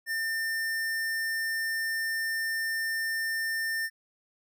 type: tone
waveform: square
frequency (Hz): 1800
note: A6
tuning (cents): +39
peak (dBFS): -29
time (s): 0.06-3.9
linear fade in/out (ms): 50
effects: none